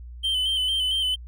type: tone with vibrato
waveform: triangle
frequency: 3078 Hz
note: G7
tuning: 32 cents flat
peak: -20 dBFS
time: 0.23-1.16 s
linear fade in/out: 20 ms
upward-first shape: square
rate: 4.4 Hz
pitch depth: 36 cents each way
effects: added 60 Hz sine -37 dBFS peak until 1.27 s